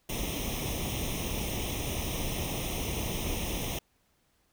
pink noise with comb filter, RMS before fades -33 dBFS, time 0.09-3.79 s, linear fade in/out 5 ms, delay 0.33 ms, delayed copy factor +0.85, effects pink hiss -71 dBFS RMS until 4.52 s

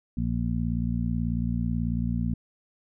harmonic tone, 58.27 Hz, A#1, in tune, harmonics 1 / 2 / 3 / 4, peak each -30 / -30 / -30 / -30 dBFS, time 0.17-2.34 s, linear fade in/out 5 ms, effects none

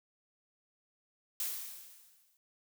blue noise with exponential decay, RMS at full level -34 dBFS, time 1.4-2.37 s, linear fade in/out 1 ms, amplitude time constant 210 ms, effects none

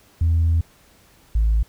sine tone pair in turn, 82.41 / 54.56 Hz, E2 / A1, 0 / -14 cents, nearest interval perfect fifth, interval 714 cents, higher first, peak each -13 dBFS, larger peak neither, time 0.21-0.61 / 1.35-1.63 s, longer first, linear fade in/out 5 ms, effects tanh soft clip ceiling -12 dBFS + pink hiss -54 dBFS RMS until 1.68 s

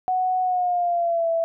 sine tone with pitch glide, 740 to 663.1 Hz, F#5 to E5, 0 to +10 cents, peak -19 dBFS, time 0.08-1.44 s, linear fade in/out 0 ms, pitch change -190 cents, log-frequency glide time 0.42-1.29 s, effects none

